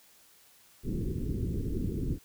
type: low-pass noise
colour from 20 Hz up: pink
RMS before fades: -32 dBFS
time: 0.83-2.19 s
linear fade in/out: 50 ms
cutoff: 400 Hz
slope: 48 dB/octave
effects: white hiss -60 dBFS RMS until 2.24 s